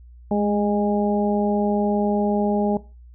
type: harmonic tone with a mistuned harmonic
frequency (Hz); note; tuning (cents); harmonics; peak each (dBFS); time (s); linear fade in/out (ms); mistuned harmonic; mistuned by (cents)
205.4; G#3; -19; 1 / 2 / 3 / 4; -20 / -25 / -26 / -27; 0.31-2.77; 2; 1; +24
effects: noise-tail reverb RT60 0.3 s tail -19 dB re dry + added 60 Hz sine -42 dBFS peak until 3.14 s